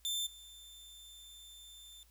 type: tone with level steps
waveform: sawtooth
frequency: 3556 Hz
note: A7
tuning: 18 cents sharp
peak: -31 / -49 dBFS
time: 0.05-2.03 s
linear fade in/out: 0 ms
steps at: 0.26 s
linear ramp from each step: 10 ms
effects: added 57 Hz sine -64 dBFS peak until 2.1 s + white hiss -69 dBFS RMS until 2.1 s